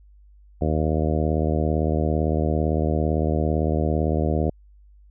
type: harmonic tone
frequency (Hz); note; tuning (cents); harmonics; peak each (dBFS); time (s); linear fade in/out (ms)
77.78; D#2; 0; 1 / 2 / 3 / 4 / 5 / 6 / 7 / 8 / 9; -23 / -26 / -28 / -29 / -30 / -31 / -31 / -32 / -33; 0.61-4.5; 5
effects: added 50 Hz sine -48 dBFS peak until 5.1 s